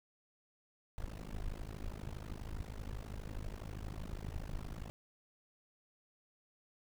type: noise with amplitude modulation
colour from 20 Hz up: brown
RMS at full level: -39 dBFS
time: 0.98-4.9 s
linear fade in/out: 0 ms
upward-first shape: sine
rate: 52.4 Hz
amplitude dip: 100%
effects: none